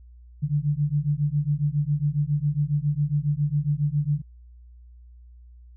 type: beating tone pair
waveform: sine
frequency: 143.1 / 150.4 Hz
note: D3 / D3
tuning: -45 / +42 cents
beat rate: 7.3 Hz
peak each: -24 dBFS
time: 0.42-4.22 s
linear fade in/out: 20 ms
effects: added 60 Hz sine -45 dBFS peak until 5.76 s